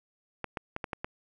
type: clicks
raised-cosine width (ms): 0.5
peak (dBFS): -18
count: 6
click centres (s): 0.443 / 0.572 / 0.764 / 0.842 / 0.932 / 1.045
effects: none